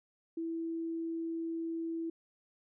sine tone, 329.6 Hz, E4, in tune, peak -34 dBFS, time 0.37-2.1 s, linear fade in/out 5 ms, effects none

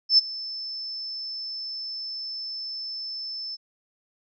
sine tone with ADSR envelope, 5274 Hz, E8, in tune, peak -11 dBFS, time 0.09-3.57 s, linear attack 91 ms, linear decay 19 ms, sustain -20 dB, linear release 30 ms, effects none

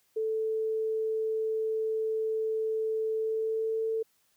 sine tone with pitch glide, 440 to 445.6 Hz, A4 to A4, 0 to +22 cents, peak -27 dBFS, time 0.16-4.03 s, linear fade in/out 10 ms, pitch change +22 cents, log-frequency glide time 3.14-3.89 s, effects white hiss -70 dBFS RMS until 4.36 s

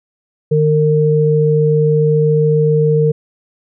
sine tone pair together, 152.44 / 456.8 Hz, D#3 / A#4, -35 / -35 cents, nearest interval octave + perfect fifth, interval 1900 cents, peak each -12 dBFS, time 0.51-3.12 s, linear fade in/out 10 ms, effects none

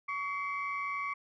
sine tone cluster, 1131 / 2089 / 2278 Hz, C#6 / C7 / C#7, +34 / -3 / +47 cents, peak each -34 / -39 / -39 dBFS, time 0.08-1.14 s, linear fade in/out 10 ms, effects tanh soft clip ceiling -25 dBFS

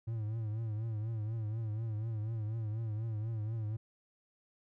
triangle tone with vibrato, 110 Hz, A2, in tune, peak -32 dBFS, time 0.07-3.77 s, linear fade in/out 10 ms, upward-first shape triangle, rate 4.1 Hz, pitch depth 96 cents each way, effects none

